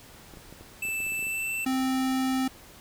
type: clicks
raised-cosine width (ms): 2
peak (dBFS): -33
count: 12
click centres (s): 0.338 / 0.372 / 0.526 / 0.61 / 0.852 / 0.887 / 1.003 / 1.066 / 1.121 / 1.192 / 1.227 / 1.269
type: tone with pitch glide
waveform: square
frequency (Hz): 2642 to 2670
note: E7 to E7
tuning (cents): +3 to +22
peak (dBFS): -29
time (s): 0.82-1.65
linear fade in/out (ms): 5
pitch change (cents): +19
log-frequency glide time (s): 1.12-1.53
type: tone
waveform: square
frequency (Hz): 261.6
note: C4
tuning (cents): 0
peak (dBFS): -25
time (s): 1.66-2.48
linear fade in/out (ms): 5
effects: pink hiss -50 dBFS RMS until 2.8 s